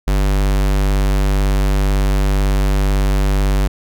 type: tone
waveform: square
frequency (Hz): 49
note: G1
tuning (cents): 0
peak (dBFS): -13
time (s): 0.07-3.68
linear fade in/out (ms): 10
effects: none